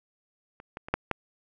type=clicks; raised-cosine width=0.5 ms; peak=-30 / -22 / -24 / -8 / -11 dBFS; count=5; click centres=0.601 / 0.771 / 0.885 / 0.94 / 1.113 s; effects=none